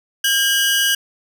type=tone pair together; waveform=sawtooth; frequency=1609.2 / 2941 Hz; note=G6 / F#7; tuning=+45 / -11 cents; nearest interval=minor seventh; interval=1044 cents; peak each=-14 dBFS; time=0.24-0.95 s; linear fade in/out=5 ms; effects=none